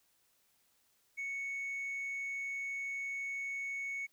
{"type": "tone with tanh clipping", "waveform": "sine", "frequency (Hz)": 2217, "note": "C#7", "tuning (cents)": 0, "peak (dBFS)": -37, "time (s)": [1.17, 4.07], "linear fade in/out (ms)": 20, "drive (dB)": 1, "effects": ["white hiss -73 dBFS RMS until 4.12 s"]}